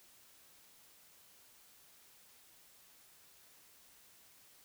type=silence; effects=white hiss -63 dBFS RMS until 4.64 s